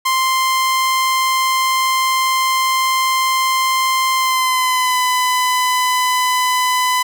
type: tone with pitch glide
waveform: sawtooth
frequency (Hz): 1046.5 to 1005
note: C6 to B5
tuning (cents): 0 to +30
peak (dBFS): -10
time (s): 0.05-7.03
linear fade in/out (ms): 10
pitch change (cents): -70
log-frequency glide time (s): 4.16-4.98
effects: none